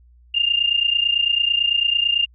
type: tone pair together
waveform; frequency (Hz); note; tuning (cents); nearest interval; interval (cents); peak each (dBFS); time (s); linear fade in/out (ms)
sine; 2794 / 2823; F7 / F7; 0 / +18; unison; 18; -19; 0.34-2.26; 10
effects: added 60 Hz sine -48 dBFS peak until 2.34 s